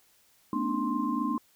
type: tone cluster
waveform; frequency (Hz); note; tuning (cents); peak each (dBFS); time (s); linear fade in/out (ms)
sine; 217.9 / 245.7 / 277.6 / 300.8 / 1051; A3 / B3 / C#4 / D4 / C6; -17 / -9 / +3 / +42 / +7; -34 / -32 / -36 / -32 / -32; 0.53-1.38; 2
effects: white hiss -64 dBFS RMS until 1.55 s